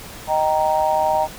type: chord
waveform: sine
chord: Eb major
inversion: none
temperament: just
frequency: 622.3 / 777.8 / 933.4 Hz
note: Eb5 / G5 / Bb5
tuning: 0 / -14 / +2 cents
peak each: -20 dBFS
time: 0.27-1.28 s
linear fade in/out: 50 ms
effects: pink hiss -37 dBFS RMS until 1.38 s